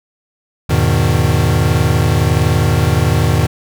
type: chord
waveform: square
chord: E major seventh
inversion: none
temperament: equal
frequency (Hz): 82.41 / 103.83 / 123.47 / 155.56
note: E2 / G#2 / B2 / D#3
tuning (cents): 0 / 0 / 0 / 0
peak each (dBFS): -17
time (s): 0.69-3.47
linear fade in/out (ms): 10
effects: none